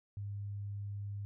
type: tone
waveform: sine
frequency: 101.3 Hz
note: G#2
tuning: 43 cents flat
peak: -38 dBFS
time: 0.17-1.25 s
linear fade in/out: 0 ms
effects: none